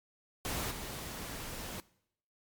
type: noise with level steps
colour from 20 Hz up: pink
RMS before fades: -36 / -42 dBFS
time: 0.45-1.8 s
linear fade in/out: 0 ms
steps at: 0.7 s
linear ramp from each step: 20 ms
effects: noise-tail reverb RT60 0.7 s tail -21 dB re dry + MP3 96 kbps